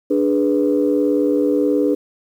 sine chord, G# diminished, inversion second, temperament equal, 293.7 / 415.3 / 493.9 Hz, D4 / G#4 / B4, 0 / 0 / 0 cents, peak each -16 / -19 / -19 dBFS, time 0.1-1.95 s, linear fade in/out 10 ms, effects tanh soft clip ceiling -5 dBFS + 8-bit

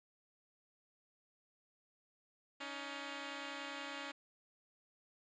5% pulse tone pair together, 280.3 / 310.8 Hz, C#4 / D#4, +19 / -2 cents, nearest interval major second, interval 179 cents, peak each -33 / -37 dBFS, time 2.6-4.12 s, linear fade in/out 10 ms, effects resampled to 16000 Hz

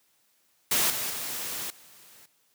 white noise with level steps, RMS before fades -24 / -31 / -34 / -53 dBFS, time 0.71-2.26 s, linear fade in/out 5 ms, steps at 0.9 / 1.1 / 1.7 s, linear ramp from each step 2 ms, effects white hiss -68 dBFS RMS until 2.54 s + high-pass 100 Hz 12 dB/octave

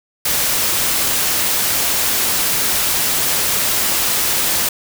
white noise, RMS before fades -17 dBFS, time 0.25-4.69 s, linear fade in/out 5 ms, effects none

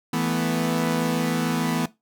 sawtooth chord, E suspended fourth, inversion none, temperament equal, 164.81 / 220 / 246.9 Hz, E3 / A3 / B3, 0 / 0 / 0 cents, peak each -22 / -24 / -21 dBFS, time 0.13-1.86 s, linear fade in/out 5 ms, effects noise-tail reverb RT60 0.2 s tail -18 dB re dry

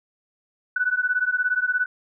sine beating tone pair, 1480 / 1497 Hz, F#6 / F#6, 0 / +20 cents, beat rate 17 Hz, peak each -23 dBFS, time 0.76-1.86 s, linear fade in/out 5 ms, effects none

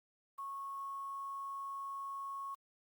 sine tone with quantisation, 1100 Hz, C#6, 14 cents flat, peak -40 dBFS, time 0.38-2.55 s, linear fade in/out 10 ms, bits 10, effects Opus 24 kbps

